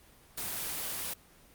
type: noise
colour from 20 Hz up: white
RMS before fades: -36 dBFS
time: 0.37-1.14 s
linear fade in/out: 10 ms
effects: pink hiss -59 dBFS RMS until 1.54 s + Opus 24 kbps